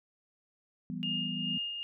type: chord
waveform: sine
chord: E minor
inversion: none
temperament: equal with one note detuned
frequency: 168.37 / 196 / 246.9 Hz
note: E3 / G3 / B3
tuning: +37 / 0 / 0 cents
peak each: -39 dBFS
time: 0.9-1.58 s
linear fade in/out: 0 ms
type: tone with tremolo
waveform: sine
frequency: 2832 Hz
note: F7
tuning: 23 cents sharp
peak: -31 dBFS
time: 1.03-1.83 s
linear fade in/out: 0 ms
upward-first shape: sine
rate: 2.4 Hz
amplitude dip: 45%
effects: none